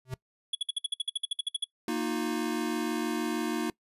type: tone with exponential growth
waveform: square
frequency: 129 Hz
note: C3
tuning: 24 cents flat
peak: -30 dBFS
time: 0.05-0.14 s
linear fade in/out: 2 ms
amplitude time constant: 19 ms
type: tone bursts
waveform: square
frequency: 3376 Hz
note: G#7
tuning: 28 cents sharp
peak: -27 dBFS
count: 15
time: 0.53-1.643 s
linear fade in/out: 5 ms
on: 21 ms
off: 57 ms
type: chord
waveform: square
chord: Bb suspended fourth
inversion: none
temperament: equal with one note detuned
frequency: 233.1 / 311.1 / 357.4 Hz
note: Bb3 / Eb4 / F4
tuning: 0 / 0 / +40 cents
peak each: -34 / -33 / -35 dBFS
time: 1.88-3.7 s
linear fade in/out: 2 ms
effects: noise-tail reverb RT60 0.1 s tail -22 dB re dry + resampled to 32000 Hz